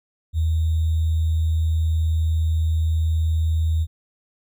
sine tone with sample-and-hold, 80.4 Hz, E2, 43 cents flat, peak -17 dBFS, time 0.33-3.87 s, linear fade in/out 50 ms, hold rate 3675 Hz, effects none

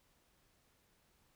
silence, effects pink hiss -73 dBFS RMS until 1.35 s

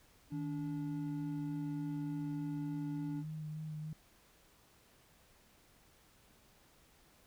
triangle tone, 288.4 Hz, D4, 31 cents flat, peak -37 dBFS, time 0.3-3.24 s, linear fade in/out 50 ms
sine tone with vibrato, 154.6 Hz, D#3, 11 cents flat, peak -40 dBFS, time 0.32-3.93 s, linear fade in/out 2 ms, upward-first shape sine, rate 3.4 Hz, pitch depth 19 cents each way
effects pink hiss -66 dBFS RMS until 7.26 s

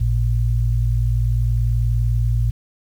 sine tone pair together, 54.56 / 115.1 Hz, A1 / A#2, -14 / -22 cents, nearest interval octave + minor second, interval 1292 cents, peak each -18 dBFS, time 0-2.51 s, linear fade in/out 10 ms, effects 8-bit

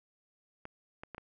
clicks, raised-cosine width 0.5 ms, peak -28 dBFS, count 4, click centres 0.654 / 1.035 / 1.147 / 1.181 s, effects none

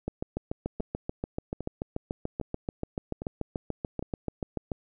two click trains, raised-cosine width 2 ms, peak -21 / -17 dBFS, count 5 / 33, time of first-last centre 0.8-4.026 / 0.08-4.718 s, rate 1.24 / 6.9 Hz, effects none

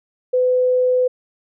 sine tone, 504 Hz, B4, 35 cents sharp, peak -13 dBFS, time 0.33-1.08 s, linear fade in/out 10 ms, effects none

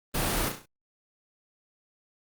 pink noise with echo, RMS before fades -28 dBFS, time 0.14-0.49 s, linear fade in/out 10 ms, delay 34 ms, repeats 5, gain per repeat -6 dB, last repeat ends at 0.66 s, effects Opus 32 kbps

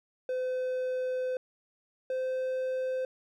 triangle tone pair in turn, 510 / 516.5 Hz, C5 / C5, -44 / -22 cents, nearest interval unison, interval 22 cents, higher second, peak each -27 dBFS, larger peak neither, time 0.29-1.37 / 2.1-3.05 s, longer first, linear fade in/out 2 ms, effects none

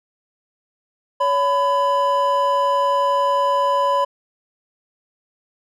triangle tone pair together, 562.4 / 1002 Hz, C#5 / B5, +25 / +25 cents, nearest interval minor seventh, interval 1000 cents, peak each -18 / -15 dBFS, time 1.2-4.05 s, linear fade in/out 10 ms, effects none

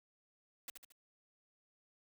white noise with echo, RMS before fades -45 dBFS, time 0.68-0.7 s, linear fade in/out 2 ms, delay 74 ms, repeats 3, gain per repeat -6 dB, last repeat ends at 0.922 s, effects high-pass 60 Hz 12 dB/octave

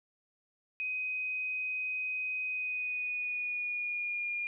sine tone with pitch glide, 2511 to 2418 Hz, D#7 to D7, +15 to +50 cents, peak -32 dBFS, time 0.8-4.47 s, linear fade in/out 0 ms, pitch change -65 cents, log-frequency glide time 2.45-4.29 s, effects none

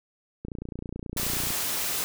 click train, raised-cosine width 3 ms, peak -22 dBFS, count 32, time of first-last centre 0.45-1.504 s, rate 29.4 Hz
white noise, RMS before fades -29 dBFS, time 1.17-2.04 s, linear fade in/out 0 ms
effects none

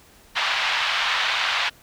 white band-pass noise, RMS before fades -23 dBFS, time 0.35-1.7 s, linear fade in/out 20 ms, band 790 to 3600 Hz, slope 24 dB/octave, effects pink hiss -52 dBFS RMS until 1.82 s

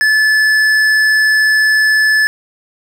sine tone with tanh clipping, 1733 Hz, A6, 27 cents flat, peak -10 dBFS, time 0.01-2.27 s, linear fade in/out 0 ms, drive 11 dB, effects none

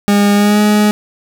40% pulse tone with pitch glide, 203.6 to 209.7 Hz, G#3 to G#3, -34 to +17 cents, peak -7 dBFS, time 0.08-0.91 s, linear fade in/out 0 ms, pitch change +51 cents, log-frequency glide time 0.34-0.6 s, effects none

